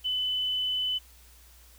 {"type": "tone", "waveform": "sine", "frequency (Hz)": 3010, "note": "F#7", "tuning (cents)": 29, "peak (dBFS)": -26, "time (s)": [0.04, 0.99], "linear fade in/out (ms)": 20, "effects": ["added 60 Hz sine -54 dBFS peak until 1.78 s", "white hiss -57 dBFS RMS until 1.78 s"]}